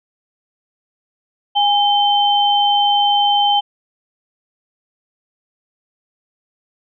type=tone pair together; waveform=sine; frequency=820 / 3096 Hz; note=G#5 / G7; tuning=-22 / -22 cents; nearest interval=octave + major seventh; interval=2300 cents; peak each=-13 / -16 dBFS; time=1.55-3.61 s; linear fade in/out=20 ms; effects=none